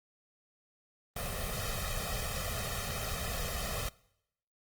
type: noise with comb filter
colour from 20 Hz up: pink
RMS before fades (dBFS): -36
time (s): 1.16-3.89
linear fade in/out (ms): 5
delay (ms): 1.6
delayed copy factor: +1
effects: noise-tail reverb RT60 0.8 s tail -23 dB re dry + Opus 32 kbps